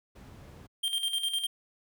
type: noise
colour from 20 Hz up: brown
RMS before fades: -43 dBFS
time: 0.15-0.67 s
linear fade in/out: 10 ms
type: tone with tremolo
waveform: square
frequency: 3178 Hz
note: G7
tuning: 23 cents sharp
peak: -27 dBFS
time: 0.83-1.47 s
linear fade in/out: 10 ms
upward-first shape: square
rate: 9.9 Hz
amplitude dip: 60%
effects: high-pass 80 Hz 12 dB/octave